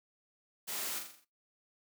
white noise with echo, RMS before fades -39 dBFS, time 0.67-1 s, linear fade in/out 20 ms, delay 42 ms, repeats 6, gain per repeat -5 dB, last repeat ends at 1.252 s, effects noise-tail reverb RT60 0.2 s tail -17 dB re dry + high-pass 200 Hz 12 dB/octave

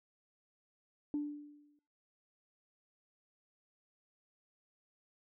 sine tone with exponential decay, 293.6 Hz, D4, in tune, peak -30 dBFS, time 1.14-1.79 s, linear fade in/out 1 ms, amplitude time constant 140 ms, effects noise-tail reverb RT60 0.7 s tail -26 dB re dry + tanh soft clip ceiling -28 dBFS

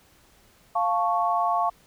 sine chord, F augmented, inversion none, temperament equal, 698.5 / 880 / 1108.7 Hz, F5 / A5 / C#6, 0 / 0 / 0 cents, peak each -24 / -27 / -25 dBFS, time 0.75-1.7 s, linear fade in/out 10 ms, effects pink hiss -58 dBFS RMS until 1.86 s

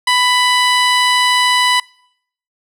15% pulse tone, 993 Hz, B5, 9 cents sharp, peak -4 dBFS, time 0.07-1.8 s, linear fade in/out 5 ms, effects noise-tail reverb RT60 0.7 s tail -25 dB re dry + low-pass 10000 Hz 12 dB/octave

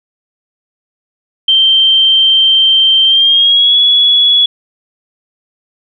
sine tone with pitch glide, 3136 to 3381 Hz, G7 to G#7, 0 to +30 cents, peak -5 dBFS, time 1.48-4.46 s, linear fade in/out 5 ms, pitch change +130 cents, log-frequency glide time 3.05-3.78 s, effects none

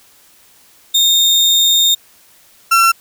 35% pulse tone pair in turn, 3663 / 1353.2 Hz, A#7 / E6, -31 / +45 cents, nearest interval octave + perfect fourth, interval 1724 cents, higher first, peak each -7 / -6 dBFS, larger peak second, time 0.94-1.95 / 2.71-2.92 s, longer first, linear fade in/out 10 ms, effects white hiss -48 dBFS RMS until 3 s

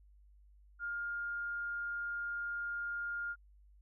sine tone, 1411 Hz, F6, 17 cents sharp, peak -36 dBFS, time 0.79-3.36 s, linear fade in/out 50 ms, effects added 50 Hz sine -59 dBFS peak until 3.81 s

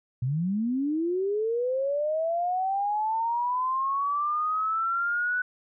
sine linear sweep, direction up, 118.1 to 1493 Hz, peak -24 dBFS, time 0.22-5.42 s, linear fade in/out 5 ms, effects none

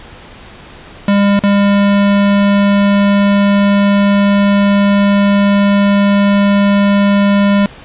square tone with dropouts, 201.2 Hz, G3, 45 cents sharp, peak -8 dBFS, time 1.08-7.66 s, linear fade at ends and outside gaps 2 ms, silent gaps 1.392-1.436 s, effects pink hiss -35 dBFS RMS until 7.84 s + resampled to 8000 Hz

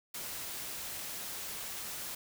white noise, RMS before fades -41 dBFS, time 0.14-2.15 s, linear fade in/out 5 ms, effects none

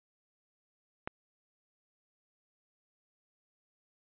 click, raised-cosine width 0.5 ms, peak -20 dBFS, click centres 1.075 s, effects resampled to 8000 Hz

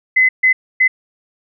sine tone bursts at uneven times, 2034 Hz, C7, 50 cents flat, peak -8 dBFS, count 3, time 0.16-0.29 / 0.43-0.53 / 0.8-0.88 s, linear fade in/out 10 ms, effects none

